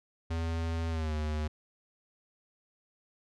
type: tone with pitch glide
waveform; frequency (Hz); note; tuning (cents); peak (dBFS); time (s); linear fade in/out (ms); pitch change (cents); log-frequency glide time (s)
square; 82.41 to 76.45; E2 to D#2; 0 to -30; -31; 0.3-1.48; 10; -130; 0.89-1.14
effects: low-pass 6000 Hz 12 dB/octave